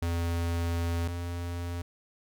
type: tone pair in turn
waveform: square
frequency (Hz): 84.9 / 86.63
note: F2 / F2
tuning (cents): -48 / -13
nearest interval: unison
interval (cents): 35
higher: second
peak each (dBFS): -28 / -33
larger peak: first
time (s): 0.02-1.08 / 1.08-1.82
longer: first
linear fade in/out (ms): 5
effects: none